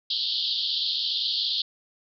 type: band-pass noise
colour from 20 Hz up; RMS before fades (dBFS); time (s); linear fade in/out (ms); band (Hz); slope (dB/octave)
white; -27; 0.1-1.62; 5; 3100 to 4700; 96
effects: none